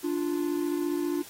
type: tone pair together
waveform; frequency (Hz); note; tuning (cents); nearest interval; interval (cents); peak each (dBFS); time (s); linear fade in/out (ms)
triangle; 293.7 / 348.7; D4 / F4; 0 / -3; minor third; 297; -27; 0.03-1.23; 20
effects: white hiss -47 dBFS RMS until 1.29 s + AAC 48 kbps